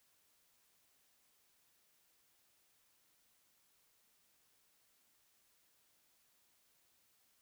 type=silence; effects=white hiss -74 dBFS RMS until 7.41 s